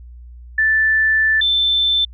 sine tone pair in turn, 1760 / 3540 Hz, A6 / A7, 0 / +10 cents, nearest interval octave, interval 1210 cents, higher second, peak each -12 / -13 dBFS, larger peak first, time 0.58-1.41 / 1.41-2.05 s, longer first, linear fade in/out 5 ms, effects added 60 Hz sine -35 dBFS peak until 2.13 s

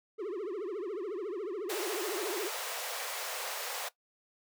triangle tone with vibrato, 392 Hz, G4, in tune, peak -32 dBFS, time 0.18-2.5 s, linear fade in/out 20 ms, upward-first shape triangle, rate 14 Hz, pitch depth 290 cents each way
pink high-pass noise, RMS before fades -38 dBFS, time 1.69-3.89 s, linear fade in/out 10 ms, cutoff 480 Hz, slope 48 dB/octave
effects noise-tail reverb RT60 0.1 s tail -17 dB re dry

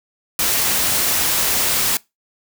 white noise, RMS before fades -18 dBFS, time 0.39-1.97 s, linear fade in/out 2 ms, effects noise-tail reverb RT60 0.2 s tail -22 dB re dry

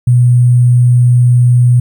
sine tone with sample-and-hold, 122.6 Hz, B2, 12 cents flat, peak -4 dBFS, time 0.07-1.8 s, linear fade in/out 5 ms, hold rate 8820 Hz, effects none

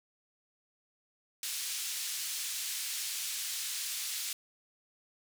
white band-pass noise, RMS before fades -37 dBFS, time 1.43-4.33 s, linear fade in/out 2 ms, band 2600 to 10000 Hz, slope 12 dB/octave, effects none

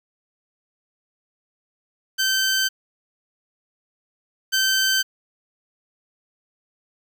15% pulse tone pair in turn, 1546 / 1546 Hz, G6 / G6, -24 / -24 cents, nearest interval unison, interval 0 cents, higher neither, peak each -12 / -11 dBFS, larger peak second, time 2.18-2.69 / 4.52-5.03 s, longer neither, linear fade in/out 20 ms, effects none

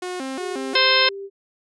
sawtooth tone with vibrato, 310.2 Hz, D#4, 5 cents flat, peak -23 dBFS, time 0.02-0.76 s, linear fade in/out 5 ms, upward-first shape square, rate 2.8 Hz, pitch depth 270 cents each way
sine tone with pitch glide, 400 to 394.7 Hz, G4 to G4, +35 to +12 cents, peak -30 dBFS, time 0.38-1.3 s, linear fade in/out 50 ms, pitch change -23 cents, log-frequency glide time 0.7-1.11 s
harmonic tone, 522 Hz, C5, 4 cents flat, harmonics 1 / 2 / 3 / 4 / 5 / 6 / 7 / 8 / 10, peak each -23 / -23 / -23 / -23 / -23 / -23 / -23 / -23 / -23 dBFS, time 0.75-1.09 s, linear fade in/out 5 ms
effects resampled to 24000 Hz

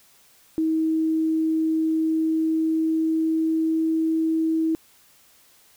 sine tone with pitch glide, 319 to 321.8 Hz, D#4 to E4, +43 to -42 cents, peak -19 dBFS, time 0.58-4.75 s, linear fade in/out 0 ms, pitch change +15 cents, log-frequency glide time 1.89-4.14 s, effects white hiss -56 dBFS RMS until 5.76 s

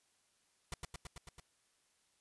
pink noise with echo, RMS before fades -41 dBFS, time 0.72-0.74 s, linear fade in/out 2 ms, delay 110 ms, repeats 6, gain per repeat -2 dB, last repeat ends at 1.4 s, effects white hiss -75 dBFS RMS until 2.2 s + resampled to 24000 Hz

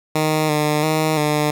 10% pulse tone with pitch steps, 155.3 / 150.6 / 156.5 / 149.9 Hz, D#3 / D3 / D#3 / D3, -3 / +44 / +10 / +36 cents, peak -8 dBFS, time 0.15-1.51 s, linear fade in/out 5 ms, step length 340 ms, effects none

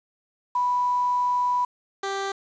sine / 15% pulse tone pair in turn, 986 / 392.4 Hz, B5 / G4, -3 / +2 cents, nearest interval octave + major third, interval 1595 cents, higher first, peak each -20 dBFS, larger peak neither, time 0.55-1.65 / 2.03-2.32 s, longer first, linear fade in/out 5 ms, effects resampled to 16000 Hz + 8-bit

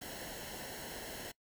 pink noise with comb filter, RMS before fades -45 dBFS, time 0.01-1.32 s, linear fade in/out 10 ms, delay 0.83 ms, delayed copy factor -0.65, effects noise-tail reverb RT60 0.1 s tail -22 dB re dry

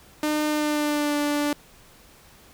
sawtooth tone with pitch glide, 302.7 to 292.6 Hz, D#4 to D4, -48 to -6 cents, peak -18 dBFS, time 0.23-1.53 s, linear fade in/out 2 ms, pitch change -58 cents, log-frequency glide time 0.47-1.17 s, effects pink hiss -52 dBFS RMS until 2.53 s

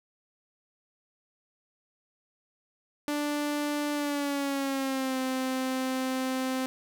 sawtooth tone with pitch glide, 293.7 to 260.1 Hz, D4 to C4, 0 to -10 cents, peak -24 dBFS, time 3.08-6.66 s, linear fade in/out 0 ms, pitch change -210 cents, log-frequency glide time 3.93-5.18 s, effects none

